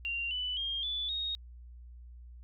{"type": "tone with pitch steps", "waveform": "sine", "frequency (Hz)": [2770, 2986, 3219, 3470, 3740], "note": ["F7", "F#7", "G7", "A7", "A#7"], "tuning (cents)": [-15, 15, 45, -25, 5], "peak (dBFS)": -32, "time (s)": [0.05, 1.35], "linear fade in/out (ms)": 0, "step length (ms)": 260, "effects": ["added 60 Hz sine -47 dBFS peak until 2.43 s"]}